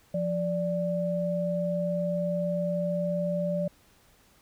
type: tone pair together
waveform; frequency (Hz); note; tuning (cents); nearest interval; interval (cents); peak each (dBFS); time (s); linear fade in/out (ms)
sine; 174.61 / 586.4; F3 / D5; 0 / -3; octave + major sixth; 2097; -29 / -28; 0.14-3.68; 5
effects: pink hiss -61 dBFS RMS until 4.41 s